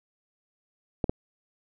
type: clicks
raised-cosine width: 2 ms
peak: -11 dBFS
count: 2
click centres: 1.042 / 1.095 s
effects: none